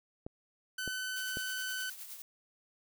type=clicks; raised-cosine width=2 ms; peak=-27 dBFS; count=3; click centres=0.265 / 0.877 / 1.371 s
type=tone; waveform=sawtooth; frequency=1514 Hz; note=F#6; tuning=39 cents sharp; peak=-32 dBFS; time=0.78-1.9 s; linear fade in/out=5 ms
type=noise with tremolo; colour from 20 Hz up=blue; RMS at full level=-44 dBFS; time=1.16-2.22 s; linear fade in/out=2 ms; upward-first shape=triangle; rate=9.6 Hz; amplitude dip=60%
effects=none